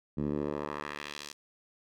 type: tone with band-pass filter sweep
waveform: 10% pulse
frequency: 73.42 Hz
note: D2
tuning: in tune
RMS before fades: -36 dBFS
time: 0.17-1.33 s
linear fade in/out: 10 ms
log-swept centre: 190 to 6100 Hz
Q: 1.1
effects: none